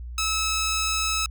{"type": "tone", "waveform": "10% pulse", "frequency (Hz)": 1297, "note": "E6", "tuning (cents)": -28, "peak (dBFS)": -15, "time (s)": [0.18, 1.26], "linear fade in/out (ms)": 2, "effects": ["added 60 Hz sine -33 dBFS peak until 1.3 s"]}